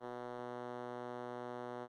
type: tone with band-pass filter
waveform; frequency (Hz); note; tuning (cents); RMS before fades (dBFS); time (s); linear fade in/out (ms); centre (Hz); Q
5% pulse; 122.5; B2; -14; -45; 0-1.88; 50; 440; 0.75
effects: Opus 32 kbps